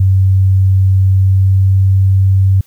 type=tone with pitch glide; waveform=sine; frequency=95.4 to 96.06 Hz; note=G2 to G2; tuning=-47 to -35 cents; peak=-6 dBFS; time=0-2.61 s; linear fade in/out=5 ms; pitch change=+12 cents; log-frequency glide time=1.08-1.77 s; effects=white hiss -51 dBFS RMS until 2.66 s